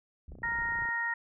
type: low-pass noise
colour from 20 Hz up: pink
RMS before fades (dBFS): -48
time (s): 0.28-0.85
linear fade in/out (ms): 2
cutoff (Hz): 180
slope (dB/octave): 24
type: click train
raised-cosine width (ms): 2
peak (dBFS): -37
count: 18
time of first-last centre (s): 0.32-0.889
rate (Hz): 29.9
type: harmonic tone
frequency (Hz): 466.2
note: A#4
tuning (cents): 0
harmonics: 2 / 3 / 4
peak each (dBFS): -37 / -40 / -30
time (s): 0.43-1.14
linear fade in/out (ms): 5
effects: none